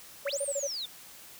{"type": "tone bursts", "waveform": "sine", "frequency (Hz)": 562, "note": "C#5", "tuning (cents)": 24, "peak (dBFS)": -29, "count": 6, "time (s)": [0.25, 0.674], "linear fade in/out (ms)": 10, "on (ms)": 49, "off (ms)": 26}
{"type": "linear two-way sweep", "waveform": "sine", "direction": "up then down", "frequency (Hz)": [863, 9360, 3436], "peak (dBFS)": -33, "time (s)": [0.26, 0.86], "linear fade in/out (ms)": 10, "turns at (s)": 0.41}
{"effects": ["white hiss -50 dBFS RMS until 1.39 s"]}